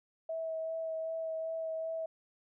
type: tone with vibrato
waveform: sine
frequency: 647 Hz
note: E5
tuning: 32 cents flat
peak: -34 dBFS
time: 0.29-2.06 s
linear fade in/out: 5 ms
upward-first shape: sine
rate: 2.6 Hz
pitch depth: 13 cents each way
effects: none